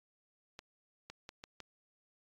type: clicks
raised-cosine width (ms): 0.2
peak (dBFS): -29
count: 5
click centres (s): 0.591 / 1.1 / 1.291 / 1.439 / 1.603
effects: AAC 32 kbps